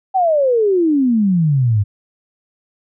sine exponential sweep, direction down, 781 to 98 Hz, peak -11 dBFS, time 0.14-1.84 s, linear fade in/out 20 ms, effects none

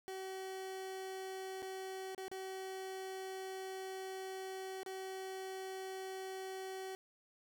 30% pulse tone with dropouts, 380 Hz, F#4, 46 cents sharp, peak -40 dBFS, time 0.08-6.95 s, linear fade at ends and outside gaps 0 ms, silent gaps 1.622-1.627 / 2.148-2.179 / 2.281-2.315 / 4.832-4.862 s, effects none

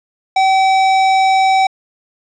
sine tone with hard clipping, 766 Hz, G5, 40 cents flat, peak -11 dBFS, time 0.36-1.67 s, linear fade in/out 5 ms, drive 13 dB, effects resampled to 22050 Hz

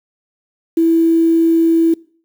sine tone with quantisation, 329.6 Hz, E4, in tune, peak -9 dBFS, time 0.77-1.94 s, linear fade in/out 5 ms, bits 6, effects noise-tail reverb RT60 0.5 s tail -24 dB re dry

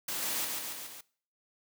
white noise with echo, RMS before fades -35 dBFS, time 0.08-0.45 s, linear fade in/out 5 ms, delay 140 ms, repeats 4, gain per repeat -3 dB, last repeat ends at 1.01 s, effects noise-tail reverb RT60 0.5 s tail -22 dB re dry + high-pass 150 Hz 12 dB/octave

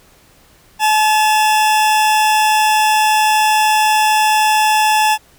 40% pulse tone pair together, 859.6 / 2732 Hz, A5 / F7, -41 / -39 cents, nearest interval octave + minor sixth, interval 2002 cents, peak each -10 / -20 dBFS, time 0.79-5.18 s, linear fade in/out 50 ms, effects pink hiss -49 dBFS RMS until 5.38 s

